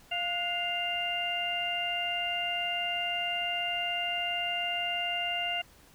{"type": "harmonic tone with a mistuned harmonic", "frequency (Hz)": 698.5, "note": "F5", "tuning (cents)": 0, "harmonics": [1, 2, 3, 4], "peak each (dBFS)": [-35, -41, -37, -31], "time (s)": [0.11, 5.62], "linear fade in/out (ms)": 10, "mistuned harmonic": 2, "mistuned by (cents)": 64, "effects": ["pink hiss -58 dBFS RMS until 5.94 s"]}